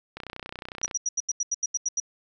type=click train; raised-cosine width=0.3 ms; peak=-20 dBFS; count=24; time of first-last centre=0.17-0.912 s; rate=31 Hz
type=tone bursts; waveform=sine; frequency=5810 Hz; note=F#8; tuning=32 cents flat; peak=-23 dBFS; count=11; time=0.83-2.001 s; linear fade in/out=5 ms; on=31 ms; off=83 ms
effects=none